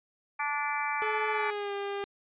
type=harmonic tone; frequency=291.3 Hz; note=D4; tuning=14 cents flat; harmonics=3 / 4 / 5 / 6 / 7 / 8; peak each=-33 / -35 / -39 / -38 / -39 / -35 dBFS; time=0.39-1.51 s; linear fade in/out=10 ms
type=tone with pitch glide; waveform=sawtooth; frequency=430 to 401.2 Hz; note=A4 to G4; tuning=-40 to +40 cents; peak=-28 dBFS; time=1.02-2.04 s; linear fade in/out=0 ms; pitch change=-120 cents; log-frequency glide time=1.31-1.73 s
effects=resampled to 8000 Hz